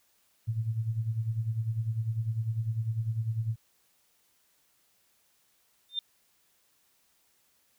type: tone with tremolo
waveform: sine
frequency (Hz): 112.2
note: A2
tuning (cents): +34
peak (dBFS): -25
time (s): 0.47-3.56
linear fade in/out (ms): 20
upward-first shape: sine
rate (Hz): 10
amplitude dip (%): 70
type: tone with exponential growth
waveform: sine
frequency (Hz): 3600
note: A7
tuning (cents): +39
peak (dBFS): -24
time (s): 5.89-5.99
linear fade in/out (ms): 2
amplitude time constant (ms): 21
effects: white hiss -69 dBFS RMS until 7.78 s